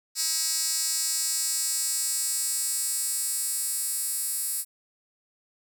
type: tone with high-pass filter sweep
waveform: 10% pulse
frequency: 320 Hz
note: D#4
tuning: 49 cents sharp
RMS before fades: -28 dBFS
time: 0.15-4.65 s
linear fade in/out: 50 ms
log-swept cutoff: 6200 to 10000 Hz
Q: 1.9
effects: none